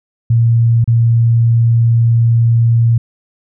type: tone with dropouts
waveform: sine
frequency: 116.2 Hz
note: A#2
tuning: 5 cents flat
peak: -7 dBFS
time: 0.3-2.98 s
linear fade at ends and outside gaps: 5 ms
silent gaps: 0.843-0.876 s
effects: none